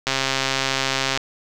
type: click train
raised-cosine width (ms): 0.2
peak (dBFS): -3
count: 149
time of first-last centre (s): 0.07-1.174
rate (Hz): 134
effects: none